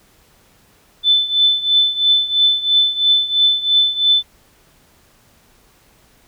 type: tone with tremolo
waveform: sine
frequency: 3517 Hz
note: A7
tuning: 1 cent flat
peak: -8 dBFS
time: 1.03-4.23 s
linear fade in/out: 50 ms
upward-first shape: triangle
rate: 3 Hz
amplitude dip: 85%
effects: pink hiss -53 dBFS RMS until 6.27 s